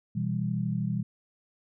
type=chord; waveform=sine; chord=E minor; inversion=second; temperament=just; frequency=123.61 / 164.81 / 197.78 Hz; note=B2 / E3 / G3; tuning=+2 / 0 / +16 cents; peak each=-31 dBFS; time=0.15-1.03 s; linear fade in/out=10 ms; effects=none